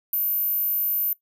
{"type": "tone", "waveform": "sine", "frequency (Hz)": 13550, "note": "G#9", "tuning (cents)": 34, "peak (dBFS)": -21, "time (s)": [0.13, 1.13], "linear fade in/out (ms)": 2, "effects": ["noise-tail reverb RT60 0.1 s tail -18 dB re dry"]}